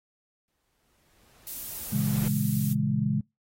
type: noise with exponential growth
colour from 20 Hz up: pink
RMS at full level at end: -39 dBFS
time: 0.48-2.28 s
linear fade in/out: 0 ms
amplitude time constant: 390 ms
type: noise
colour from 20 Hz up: violet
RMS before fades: -35 dBFS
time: 1.47-2.73 s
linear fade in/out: 0 ms
type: chord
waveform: sine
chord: A# half-diminished seventh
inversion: none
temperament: equal with one note detuned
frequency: 116 / 138.59 / 164.81 / 207.7 Hz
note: A#2 / C#3 / E3 / G#3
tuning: -8 / 0 / 0 / 0 cents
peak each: -32 / -27 / -32 / -27 dBFS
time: 1.92-3.21 s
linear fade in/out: 10 ms
effects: noise-tail reverb RT60 0.2 s tail -24 dB re dry + AAC 48 kbps